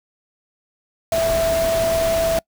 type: tone in noise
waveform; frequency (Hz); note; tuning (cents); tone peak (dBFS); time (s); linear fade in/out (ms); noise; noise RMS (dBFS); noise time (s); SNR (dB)
sine; 659.3; E5; 0; -16; 1.12-2.39; 2; pink; -26; 1.12-2.39; +7
effects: noise-tail reverb RT60 0.1 s tail -26 dB re dry